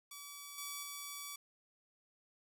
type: tone with level steps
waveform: 5% pulse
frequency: 1146 Hz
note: D6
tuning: 43 cents flat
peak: -36 / -30 / -32 dBFS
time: 0.11-1.36 s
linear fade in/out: 5 ms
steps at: 0.58 / 0.83 s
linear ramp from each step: 2 ms
effects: none